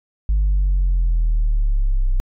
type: exponential sweep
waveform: sine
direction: down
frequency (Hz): 51.91 to 30.93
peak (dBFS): -12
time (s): 0.29-2.2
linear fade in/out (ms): 0
effects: tanh soft clip ceiling -12 dBFS